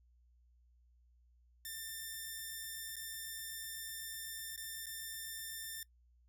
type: tone with dropouts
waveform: 5% pulse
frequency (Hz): 1792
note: A6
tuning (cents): +31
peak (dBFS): -32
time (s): 1.65-5.83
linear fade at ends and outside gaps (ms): 2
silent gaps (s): 2.958-2.965 / 4.562-4.576 / 4.859-4.866
effects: noise-tail reverb RT60 0.1 s tail -21 dB re dry + added 60 Hz sine -65 dBFS peak until 6.28 s